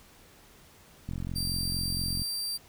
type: click train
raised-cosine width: 5 ms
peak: -23 dBFS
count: 51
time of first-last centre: 1.09-2.219 s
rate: 44.3 Hz
type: tone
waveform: sawtooth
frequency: 4699 Hz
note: D8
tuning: in tune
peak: -28 dBFS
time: 1.35-2.58 s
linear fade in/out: 20 ms
effects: pink hiss -56 dBFS RMS until 2.68 s